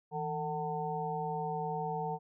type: harmonic tone with a mistuned harmonic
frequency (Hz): 150.1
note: D3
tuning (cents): +38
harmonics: 1 / 3 / 5 / 6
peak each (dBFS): -39 / -39 / -37 / -39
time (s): 0.11-2.19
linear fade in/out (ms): 50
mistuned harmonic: 1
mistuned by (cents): +130
effects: none